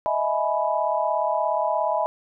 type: chord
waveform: sine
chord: E major seventh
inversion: third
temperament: equal with one note detuned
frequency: 622.3 / 659.3 / 842.2 / 987.8 Hz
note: D#5 / E5 / G#5 / B5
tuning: 0 / 0 / +24 / 0 cents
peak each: -26 dBFS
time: 0.06-2.06 s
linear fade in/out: 0 ms
effects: none